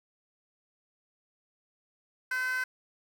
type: tone with high-pass filter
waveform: 15% pulse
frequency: 511 Hz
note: C5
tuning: 41 cents flat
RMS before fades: -31 dBFS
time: 2.31-2.64 s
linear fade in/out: 5 ms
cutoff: 1500 Hz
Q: 4.8
effects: none